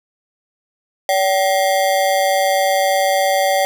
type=ring-modulated tone; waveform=square; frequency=669 Hz; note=E5; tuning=25 cents sharp; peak=-11 dBFS; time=1.09-3.65 s; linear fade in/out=0 ms; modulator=98.3 Hz; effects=none